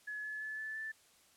sine tone with pitch steps, 1700 / 1714.8 / 1729.7 / 1744.8 / 1760 Hz, G#6 / A6 / A6 / A6 / A6, +40 / -45 / -30 / -15 / 0 cents, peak -39 dBFS, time 0.07-0.92 s, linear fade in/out 10 ms, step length 170 ms, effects white hiss -66 dBFS RMS until 1.36 s + low-pass 11000 Hz 12 dB/octave

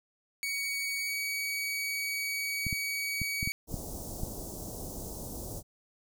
sawtooth tone with pitch glide, 2247 to 2261 Hz, C#7 to C#7, +23 to +34 cents, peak -28 dBFS, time 0.43-3.52 s, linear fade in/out 0 ms, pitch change +11 cents, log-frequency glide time 1.01-1.16 s
clicks, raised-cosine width 5 ms, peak -22 dBFS, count 7, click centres 2.667 / 2.728 / 3.217 / 3.429 / 3.475 / 3.742 / 4.234 s
pink band-stop noise, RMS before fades -40 dBFS, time 3.67-5.63 s, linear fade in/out 50 ms, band 740 to 5900 Hz, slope 24 dB/octave
effects none

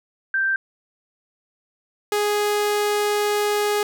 sine / sawtooth tone pair in turn, 1568 / 415.3 Hz, G6 / G#4, 0 / 0 cents, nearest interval octave + major seventh, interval 2300 cents, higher first, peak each -18 / -15 dBFS, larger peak second, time 0.34-0.56 / 2.12-3.83 s, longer second, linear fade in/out 2 ms, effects none

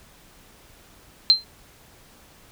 sine tone with exponential decay, 4127 Hz, C8, 25 cents flat, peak -7 dBFS, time 1.3-1.44 s, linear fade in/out 0 ms, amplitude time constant 29 ms, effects pink hiss -52 dBFS RMS until 2.51 s

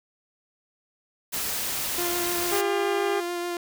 white noise, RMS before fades -29 dBFS, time 1.32-2.62 s, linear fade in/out 20 ms
sawtooth tone with vibrato, 349.2 Hz, F4, in tune, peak -24 dBFS, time 1.98-3.57 s, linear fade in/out 2 ms, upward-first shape sine, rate 6.9 Hz, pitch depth 13 cents each way
harmonic tone, 401.9 Hz, G4, 43 cents sharp, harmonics 1 / 2 / 3 / 4 / 5 / 6 / 7 / 8, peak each -25 / -31 / -35 / -37 / -39 / -41 / -42 / -43 dBFS, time 2.51-3.21 s, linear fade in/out 20 ms
effects none

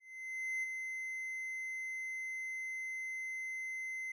triangle tone with ADSR envelope, 2060 Hz, C7, 28 cents flat, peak -32 dBFS, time 0-4.12 s, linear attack 630 ms, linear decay 18 ms, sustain -5 dB, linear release 5 ms, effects none

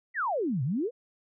sine exponential two-way sweep, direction down then up, 2067 to 120 to 530 Hz, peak -26 dBFS, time 0.14-0.91 s, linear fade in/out 50 ms, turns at 0.63 s, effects none

